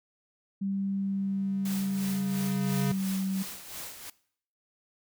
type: tone with pitch glide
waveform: sine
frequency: 196 to 191.41 Hz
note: G3 to G3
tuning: 0 to -41 cents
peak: -28 dBFS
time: 0.61-3.43 s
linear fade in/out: 10 ms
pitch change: -41 cents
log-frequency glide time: 0.98-3.17 s
type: tone with exponential growth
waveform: square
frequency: 138.59 Hz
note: C#3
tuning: in tune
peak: -27 dBFS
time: 0.71-2.92 s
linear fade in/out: 5 ms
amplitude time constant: 480 ms
type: noise with tremolo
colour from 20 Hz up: white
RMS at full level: -39 dBFS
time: 1.65-4.1 s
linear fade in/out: 5 ms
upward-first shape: sine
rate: 2.9 Hz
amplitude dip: 60%
effects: noise-tail reverb RT60 0.6 s tail -20 dB re dry